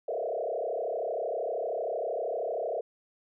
sine tone with frequency modulation, 561 Hz, C#5, 21 cents sharp, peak -29 dBFS, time 0.08-2.81 s, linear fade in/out 5 ms, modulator 32.9 Hz, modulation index 3.9, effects none

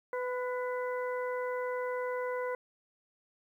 harmonic tone with a mistuned harmonic, 500 Hz, B4, 21 cents sharp, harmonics 1 / 2 / 3 / 4, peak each -33 / -39 / -43 / -45 dBFS, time 0.13-2.55 s, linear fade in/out 2 ms, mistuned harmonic 3, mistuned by -33 cents, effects 11-bit

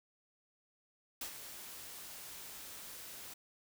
white noise with ADSR envelope, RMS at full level -40 dBFS, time 1.21-3.34 s, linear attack 4 ms, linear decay 86 ms, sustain -9 dB, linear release 8 ms, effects none

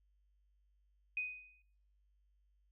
sine tone with exponential decay, 2497 Hz, D#7, 6 cents sharp, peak -33 dBFS, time 1.17-1.62 s, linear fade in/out 2 ms, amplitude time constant 96 ms, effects noise-tail reverb RT60 0.7 s tail -21 dB re dry + added 50 Hz sine -70 dBFS peak until 2.71 s

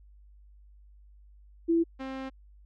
sine / sawtooth tone pair in turn, 333.5 / 265.3 Hz, E4 / C4, +20 / +24 cents, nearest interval major third, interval 396 cents, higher first, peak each -21 / -31 dBFS, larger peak first, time 1.68-1.84 / 1.99-2.3 s, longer second, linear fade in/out 20 ms, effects added 50 Hz sine -52 dBFS peak until 2.65 s + low-pass 3000 Hz 12 dB/octave

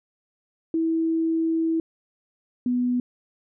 sine tone pair in turn, 325.8 / 246.9 Hz, E4 / B3, -20 / 0 cents, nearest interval perfect fourth, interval 480 cents, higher first, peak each -20 dBFS, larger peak neither, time 0.74-1.8 / 2.66-3 s, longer first, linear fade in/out 2 ms, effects none

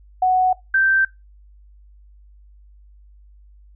sine tone pair in turn, 741 / 1562 Hz, F#5 / G6, +2 / -7 cents, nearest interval octave + minor second, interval 1291 cents, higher second, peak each -13 dBFS, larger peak neither, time 0.22-0.53 / 0.74-1.05 s, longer neither, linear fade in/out 5 ms, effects noise-tail reverb RT60 0.2 s tail -20 dB re dry + added 50 Hz sine -45 dBFS peak until 3.75 s

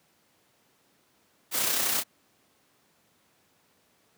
white noise with amplitude modulation, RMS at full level -25 dBFS, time 1.51-2.04 s, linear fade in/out 50 ms, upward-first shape sine, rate 31.7 Hz, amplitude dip 40%, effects pink hiss -66 dBFS RMS until 4.17 s + high-pass 150 Hz 12 dB/octave

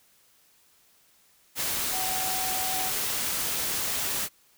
sine tone in noise, 752 Hz, F#5, 28 cents sharp, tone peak -33 dBFS, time 1.9-2.92 s, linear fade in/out 50 ms, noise white, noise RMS -29 dBFS, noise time 1.55-4.29 s, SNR -7 dB, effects white hiss -62 dBFS RMS until 4.57 s

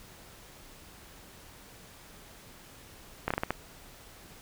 slowing click train, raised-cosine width 0.5 ms, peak -13 dBFS, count 6, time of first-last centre 3.28-3.506 s, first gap 25 ms, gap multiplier 1.3, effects pink hiss -52 dBFS RMS until 4.41 s

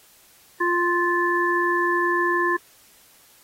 harmonic tone, 349.2 Hz, F4, in tune, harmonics 1 / 3 / 5, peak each -23 / -23 / -23 dBFS, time 0.6-2.57 s, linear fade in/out 10 ms, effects white hiss -54 dBFS RMS until 3.43 s + AAC 48 kbps

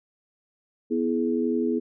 sine chord, E major, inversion second, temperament equal with one note detuned, 246.9 / 329.6 / 421.3 Hz, B3 / E4 / G#4, 0 / 0 / +25 cents, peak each -25 / -27 / -27 dBFS, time 0.9-1.8 s, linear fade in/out 20 ms, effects none

